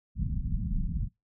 pink low-pass noise, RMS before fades -30 dBFS, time 0.15-1.09 s, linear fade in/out 50 ms, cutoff 210 Hz, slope 48 dB/octave, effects noise-tail reverb RT60 0.2 s tail -25 dB re dry

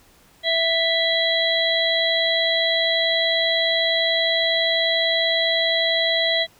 harmonic tone, 659.3 Hz, E5, in tune, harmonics 1 / 3 / 5 / 6, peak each -23 / -23 / -23 / -23 dBFS, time 0.43-6.47 s, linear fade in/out 50 ms, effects pink hiss -54 dBFS RMS until 6.59 s

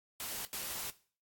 white noise bursts at uneven times, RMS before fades -40 dBFS, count 2, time 0.2-0.45 / 0.53-0.9 s, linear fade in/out 0 ms, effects noise-tail reverb RT60 0.4 s tail -17 dB re dry + AAC 64 kbps

